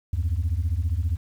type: beating tone pair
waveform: sine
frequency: 75.5 / 90.5 Hz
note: D2 / F#2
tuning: +48 / -38 cents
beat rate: 15 Hz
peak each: -23 dBFS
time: 0.13-1.17 s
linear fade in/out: 5 ms
effects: tanh soft clip ceiling -18 dBFS + 9-bit